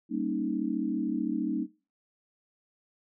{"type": "chord", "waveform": "sine", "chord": "Eb dominant seventh", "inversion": "first", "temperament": "equal with one note detuned", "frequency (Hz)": [196, 231.6, 277.2, 311.1], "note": ["G3", "Bb3", "Db4", "Eb4"], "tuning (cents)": [0, -11, 0, 0], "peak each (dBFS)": [-36, -32, -33, -32], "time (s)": [0.09, 1.67], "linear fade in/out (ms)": 50, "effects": ["noise-tail reverb RT60 0.3 s tail -18 dB re dry"]}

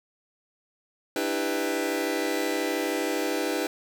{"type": "chord", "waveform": "sawtooth", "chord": "E minor seventh", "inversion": "third", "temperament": "just", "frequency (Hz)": [296.7, 329.6, 395.6, 494.4], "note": ["D4", "E4", "G4", "B4"], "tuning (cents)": [18, 0, 16, 2], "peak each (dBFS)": -27, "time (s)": [1.16, 3.67], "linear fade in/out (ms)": 2, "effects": []}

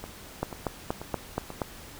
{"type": "two click trains", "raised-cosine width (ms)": 1, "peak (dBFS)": [-22, -13], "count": [4, 6], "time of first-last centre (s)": [[0.04, 1.503], [0.43, 1.618]], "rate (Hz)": [2.05, 4.21], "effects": ["pink hiss -46 dBFS RMS until 1.99 s"]}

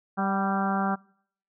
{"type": "harmonic tone with a mistuned harmonic", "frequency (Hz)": 196, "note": "G3", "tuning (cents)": 0, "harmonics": [1, 2, 3, 4, 5, 6, 7, 8], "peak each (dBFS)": [-27, -38, -37, -29, -36, -34, -33, -38], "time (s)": [0.17, 0.96], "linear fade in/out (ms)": 20, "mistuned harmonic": 4, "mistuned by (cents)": -25, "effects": ["noise-tail reverb RT60 0.6 s tail -24 dB re dry"]}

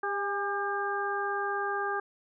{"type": "harmonic tone with a mistuned harmonic", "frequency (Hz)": 400, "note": "G4", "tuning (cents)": 35, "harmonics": [1, 2, 3, 4], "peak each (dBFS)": [-34, -34, -34, -34], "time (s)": [0.03, 2], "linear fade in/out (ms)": 5, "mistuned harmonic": 2, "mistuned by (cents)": 34, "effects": []}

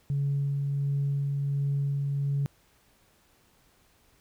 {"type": "tone with tremolo", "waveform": "sine", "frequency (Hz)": 140.6, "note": "C#3", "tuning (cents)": 25, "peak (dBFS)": -23, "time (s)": [0.1, 2.46], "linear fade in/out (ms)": 0, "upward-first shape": "sine", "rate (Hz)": 1.4, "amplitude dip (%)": 25, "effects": ["tanh soft clip ceiling -21 dBFS", "pink hiss -64 dBFS RMS until 4.2 s"]}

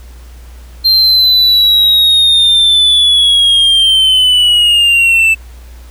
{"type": "linear sweep", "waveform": "triangle", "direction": "down", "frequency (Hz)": [4177, 2637], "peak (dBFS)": -4, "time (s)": [0.84, 5.35], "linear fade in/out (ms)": 20, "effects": ["added 60 Hz sine -30 dBFS peak until 5.9 s", "pink hiss -43 dBFS RMS until 5.9 s"]}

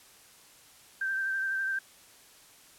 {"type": "tone with vibrato", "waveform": "sine", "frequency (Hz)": 1566, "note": "G6", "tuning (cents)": -2, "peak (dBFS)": -28, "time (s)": [1.01, 1.79], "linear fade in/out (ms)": 5, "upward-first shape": "triangle", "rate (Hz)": 12, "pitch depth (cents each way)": 30, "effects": ["white hiss -56 dBFS RMS until 2.78 s", "low-pass 12000 Hz 12 dB/octave"]}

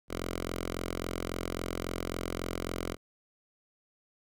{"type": "tone with notch filter", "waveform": "5% pulse", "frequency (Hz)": 43.65, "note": "F1", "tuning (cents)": 0, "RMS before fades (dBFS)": -36, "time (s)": [0.08, 2.97], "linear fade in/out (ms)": 50, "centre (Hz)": 150, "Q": 1.2, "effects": []}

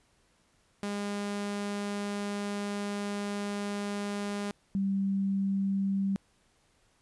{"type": "tone pair in turn", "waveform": ["sawtooth", "sine"], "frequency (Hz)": [203.5, 195.54], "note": ["G#3", "G3"], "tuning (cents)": [-35, -4], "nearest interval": "minor second", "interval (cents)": 69, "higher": "first", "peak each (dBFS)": [-28, -26], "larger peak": "second", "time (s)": [[0.83, 4.51], [4.75, 6.16]], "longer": "first", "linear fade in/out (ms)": 0, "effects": ["pink hiss -68 dBFS RMS until 7.01 s", "resampled to 24000 Hz"]}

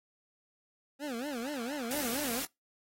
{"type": "tone with vibrato", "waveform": "25% pulse", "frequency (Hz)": 261.6, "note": "C4", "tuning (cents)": 0, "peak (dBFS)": -31, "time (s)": [0.99, 2.43], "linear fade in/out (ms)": 50, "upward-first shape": "sine", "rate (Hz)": 4.3, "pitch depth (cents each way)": 240}
{"type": "noise", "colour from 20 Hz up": "white", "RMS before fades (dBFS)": -37, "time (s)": [1.91, 2.45], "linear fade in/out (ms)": 0}
{"effects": ["noise-tail reverb RT60 0.2 s tail -24 dB re dry", "AAC 48 kbps"]}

